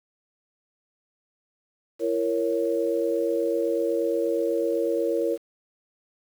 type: chord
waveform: sine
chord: A# diminished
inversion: second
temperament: equal with one note detuned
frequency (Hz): 337.1 / 466.2 / 554.4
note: E4 / A#4 / C#5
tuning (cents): +39 / 0 / 0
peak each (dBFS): -27 / -25 / -27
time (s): 1.99-5.38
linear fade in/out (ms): 50
effects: 8-bit